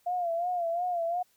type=tone with vibrato; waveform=sine; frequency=695 Hz; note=F5; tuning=9 cents flat; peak=-27 dBFS; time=0.06-1.23 s; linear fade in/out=10 ms; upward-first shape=sine; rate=2.8 Hz; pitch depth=75 cents each way; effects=white hiss -68 dBFS RMS until 1.36 s